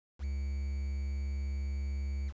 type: tone with quantisation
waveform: triangle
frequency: 69.3 Hz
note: C#2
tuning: in tune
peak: -30 dBFS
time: 0.19-2.33 s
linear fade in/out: 50 ms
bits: 9
effects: resampled to 16000 Hz